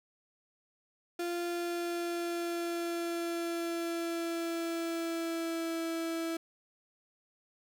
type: tone with pitch glide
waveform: 35% pulse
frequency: 346.5 to 329.7 Hz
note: F4 to E4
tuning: -14 to 0 cents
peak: -31 dBFS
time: 1.19-6.37 s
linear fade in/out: 5 ms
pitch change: -86 cents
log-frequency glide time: 1.43-5.79 s
effects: none

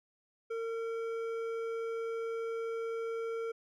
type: tone with hard clipping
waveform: sine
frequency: 455.9 Hz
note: A#4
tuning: 39 cents flat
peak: -36 dBFS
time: 0.5-3.52 s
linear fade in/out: 10 ms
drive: 9 dB
effects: none

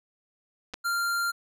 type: clicks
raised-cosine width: 0.2 ms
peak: -21 / -17 dBFS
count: 2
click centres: 0.737 / 0.741 s
type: tone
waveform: square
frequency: 1390 Hz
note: F6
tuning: 9 cents flat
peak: -26 dBFS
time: 0.84-1.32 s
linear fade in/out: 20 ms
effects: none

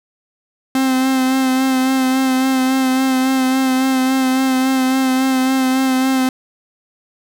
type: tone with vibrato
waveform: 45% pulse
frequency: 261.6 Hz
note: C4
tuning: in tune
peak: -13 dBFS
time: 0.75-6.29 s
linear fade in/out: 2 ms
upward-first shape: sine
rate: 3.6 Hz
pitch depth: 24 cents each way
effects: none

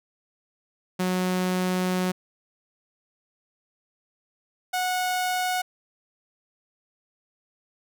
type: tone pair in turn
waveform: sawtooth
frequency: 183.3 / 733.2 Hz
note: F#3 / F#5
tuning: -16 / -16 cents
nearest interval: 2 octaves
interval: 2400 cents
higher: second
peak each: -19 / -20 dBFS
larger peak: first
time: 0.99-2.12 / 4.73-5.62 s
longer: first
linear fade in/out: 10 ms
effects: none

